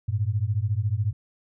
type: beating tone pair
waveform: sine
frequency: 98 / 112 Hz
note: G2 / A2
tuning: 0 / +31 cents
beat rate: 14 Hz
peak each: -25 dBFS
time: 0.08-1.13 s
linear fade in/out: 10 ms
effects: none